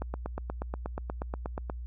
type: click train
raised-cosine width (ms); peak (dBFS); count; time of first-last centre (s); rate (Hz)
1; -20; 15; 0.02-1.699; 8.34
effects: added 60 Hz sine -36 dBFS peak until 1.86 s